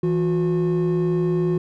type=tone pair together; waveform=triangle; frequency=164.81 / 360.9 Hz; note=E3 / F#4; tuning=0 / -43 cents; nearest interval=octave + major second; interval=1357 cents; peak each=-18 dBFS; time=0.03-1.58 s; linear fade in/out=5 ms; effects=tanh soft clip ceiling -11 dBFS